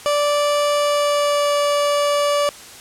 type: tone with pitch glide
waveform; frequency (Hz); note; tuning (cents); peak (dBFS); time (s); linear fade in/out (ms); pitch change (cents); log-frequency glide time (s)
30% pulse; 584 to 579.6; D5 to D5; -10 to -23; -13; 0.06-2.49; 0; -13; 0.77-1.56
effects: white hiss -39 dBFS RMS until 2.8 s + low-pass 10000 Hz 12 dB/octave